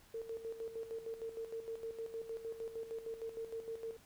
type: tone with tremolo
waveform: sine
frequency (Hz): 453.3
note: A#4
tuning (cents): -48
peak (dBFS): -39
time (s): 0.14-3.97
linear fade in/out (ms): 5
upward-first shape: square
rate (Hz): 6.5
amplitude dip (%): 65
effects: pink hiss -64 dBFS RMS until 4.05 s